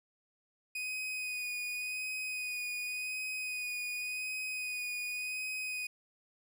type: tone with vibrato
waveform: 40% pulse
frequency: 2489 Hz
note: D#7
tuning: in tune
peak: -35 dBFS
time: 0.75-5.87 s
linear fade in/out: 5 ms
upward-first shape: sine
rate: 0.89 Hz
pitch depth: 20 cents each way
effects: none